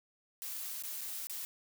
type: noise with dropouts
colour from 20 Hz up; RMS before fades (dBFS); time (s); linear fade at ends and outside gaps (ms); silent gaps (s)
blue; -41; 0.42-1.45; 0; 0.824-0.836 / 1.01-1.014 / 1.27-1.297
effects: none